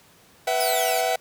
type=chord; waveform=45% pulse; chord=B suspended fourth; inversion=none; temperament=equal with one note detuned; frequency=493.9 / 659.3 / 754.2 Hz; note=B4 / E5 / F#5; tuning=0 / 0 / +33 cents; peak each=-28 / -25 / -24 dBFS; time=0.47-1.16 s; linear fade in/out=5 ms
type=exponential sweep; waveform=5% pulse; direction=down; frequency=5274 to 2097 Hz; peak=-20 dBFS; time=0.6-1.01 s; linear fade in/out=5 ms
effects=pink hiss -54 dBFS RMS until 1.2 s + high-pass 100 Hz 12 dB/octave